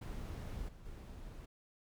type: noise with level steps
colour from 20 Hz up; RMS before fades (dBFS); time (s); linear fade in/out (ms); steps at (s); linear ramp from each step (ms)
brown; -43 / -54 / -49; 0.01-1.46; 10; 0.68 / 0.85; 10
effects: none